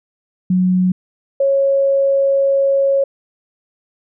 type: tone pair in turn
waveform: sine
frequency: 183.4 / 549.6 Hz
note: F#3 / C#5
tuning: -15 / -15 cents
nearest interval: octave + perfect fifth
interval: 1900 cents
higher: second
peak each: -11 dBFS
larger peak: neither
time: 0.5-0.92 / 1.4-3.04 s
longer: second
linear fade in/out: 5 ms
effects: none